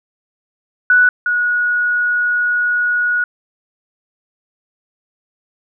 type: tone pair in turn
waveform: sine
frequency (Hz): 1480 / 1456.3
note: F#6 / F#6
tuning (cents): 0 / -28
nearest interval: unison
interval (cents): 28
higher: first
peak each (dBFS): -7 / -13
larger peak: first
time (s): 0.9-1.09 / 1.26-3.24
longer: second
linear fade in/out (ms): 2
effects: none